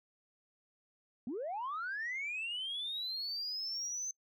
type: linear sweep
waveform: sine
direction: up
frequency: 214.7 to 6230 Hz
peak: -35 dBFS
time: 1.27-4.11 s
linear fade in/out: 2 ms
effects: noise-tail reverb RT60 0.1 s tail -23 dB re dry + tanh soft clip ceiling -33 dBFS